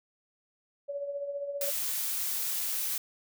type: tone with tremolo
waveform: sine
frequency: 567 Hz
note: C#5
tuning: 39 cents sharp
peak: -30 dBFS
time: 0.88-1.71 s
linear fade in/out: 20 ms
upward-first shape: triangle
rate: 15 Hz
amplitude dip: 60%
type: noise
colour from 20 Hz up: blue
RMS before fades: -32 dBFS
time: 1.61-2.98 s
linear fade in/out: 2 ms
effects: none